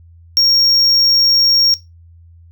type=tone; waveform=triangle; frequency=5560 Hz; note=F8; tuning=9 cents flat; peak=-7 dBFS; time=0.37-1.74 s; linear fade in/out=0 ms; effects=noise-tail reverb RT60 0.2 s tail -17 dB re dry + added 84 Hz sine -40 dBFS peak until 2.51 s